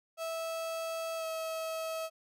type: tone with pitch glide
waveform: 35% pulse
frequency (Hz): 654 to 645.4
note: E5 to E5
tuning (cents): -14 to -37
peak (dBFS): -33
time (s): 0.17-2.1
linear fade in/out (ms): 50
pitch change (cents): -23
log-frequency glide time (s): 1.17-1.25
effects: none